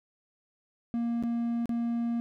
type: tone with dropouts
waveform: triangle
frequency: 234.5 Hz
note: A#3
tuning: 11 cents sharp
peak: -25 dBFS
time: 0.94-2.2 s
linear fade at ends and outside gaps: 0 ms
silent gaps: 1.226-1.236 / 1.657-1.693 s
effects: none